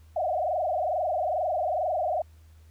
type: tone with frequency modulation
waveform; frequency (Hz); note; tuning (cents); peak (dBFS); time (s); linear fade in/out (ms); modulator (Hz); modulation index
sine; 676; E5; +43; -24; 0.16-2.22; 5; 22.3; 3.4
effects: added 79 Hz sine -50 dBFS peak until 2.7 s + pink hiss -65 dBFS RMS until 2.7 s